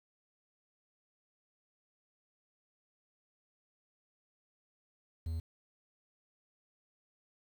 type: tone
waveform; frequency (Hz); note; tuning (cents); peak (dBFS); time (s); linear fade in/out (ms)
triangle; 81.4; E2; -21; -32; 5.26-5.4; 5
effects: 10-bit